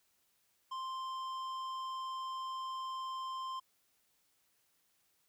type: tone with tanh clipping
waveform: triangle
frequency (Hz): 1046.5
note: C6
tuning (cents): 0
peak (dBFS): -40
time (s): 0.71-3.6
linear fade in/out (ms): 10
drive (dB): 15
effects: white hiss -75 dBFS RMS until 5.28 s